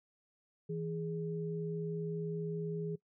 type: tone pair together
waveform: sine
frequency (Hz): 163.2 / 415.3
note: E3 / G#4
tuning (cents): -17 / 0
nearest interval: octave + major third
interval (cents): 1617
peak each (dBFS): -37 / -39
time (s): 0.69-2.96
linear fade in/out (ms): 10
effects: noise-tail reverb RT60 0.1 s tail -21 dB re dry